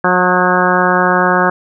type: harmonic tone with a mistuned harmonic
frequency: 180.9 Hz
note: F#3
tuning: 39 cents flat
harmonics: 1 / 2 / 3 / 4 / 5 / 6 / 7 / 8 / 9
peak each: -18 / -18 / -18 / -18 / -18 / -18 / -18 / -18 / -18 dBFS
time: 0.04-1.5 s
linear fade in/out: 5 ms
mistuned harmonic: 8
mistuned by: +29 cents
effects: none